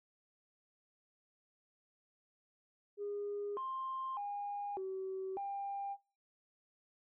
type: tone with pitch steps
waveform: sine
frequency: 408.8 / 1054 / 814 / 380.6 / 797 Hz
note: G#4 / C6 / G#5 / F#4 / G5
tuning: -27 / +12 / -35 / +49 / +28 cents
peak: -37 dBFS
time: 2.97-5.97 s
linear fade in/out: 50 ms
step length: 600 ms
effects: noise-tail reverb RT60 0.4 s tail -24 dB re dry + tanh soft clip ceiling -33 dBFS